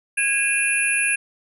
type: tone cluster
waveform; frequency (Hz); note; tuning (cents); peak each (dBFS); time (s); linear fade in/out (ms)
sine; 1648 / 2429 / 2675 / 9910 / 10690; G#6 / D#7 / E7 / D#9 / E9; -14 / -42 / +25 / -8 / +23; -24 / -23 / -24 / -26 / -26; 0.17-1.16; 10
effects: none